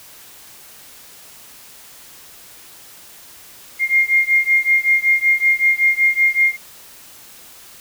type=beating tone pair; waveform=sine; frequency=2121 / 2126.3 Hz; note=C7 / C7; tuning=+23 / +27 cents; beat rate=5.3 Hz; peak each=-15 / -16 dBFS; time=3.79-6.57 s; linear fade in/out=50 ms; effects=white hiss -42 dBFS RMS until 7.8 s